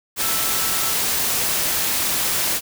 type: tone in noise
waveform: sine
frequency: 1325 Hz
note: E6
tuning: 9 cents sharp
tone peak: -32 dBFS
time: 0.18-0.96 s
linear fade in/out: 50 ms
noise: white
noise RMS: -21 dBFS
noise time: 0.16-2.61 s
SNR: -14 dB
effects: none